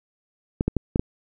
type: clicks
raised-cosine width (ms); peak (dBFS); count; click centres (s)
3; -8; 5; 0.609 / 0.68 / 0.767 / 0.959 / 0.995
effects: none